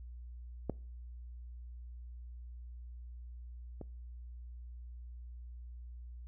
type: clicks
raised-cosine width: 2 ms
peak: -20 / -30 dBFS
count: 2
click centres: 0.697 / 3.813 s
effects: noise-tail reverb RT60 0.4 s tail -24 dB re dry + added 60 Hz sine -45 dBFS peak until 6.27 s